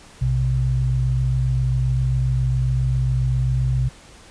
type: tone pair together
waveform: sine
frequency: 59.85 / 127.3 Hz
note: A#1 / C3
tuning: +46 / -47 cents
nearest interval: octave + minor second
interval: 1307 cents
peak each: -22 / -18 dBFS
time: 0.21-3.89 s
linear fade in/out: 10 ms
effects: pink hiss -46 dBFS RMS until 4.3 s + resampled to 22050 Hz